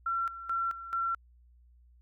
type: tone with tremolo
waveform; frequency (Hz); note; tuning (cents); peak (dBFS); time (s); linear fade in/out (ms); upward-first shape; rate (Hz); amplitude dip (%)
sine; 1358; F6; -49; -28; 0.06-1.15; 5; square; 2.3; 75
effects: added 60 Hz sine -57 dBFS peak until 2.01 s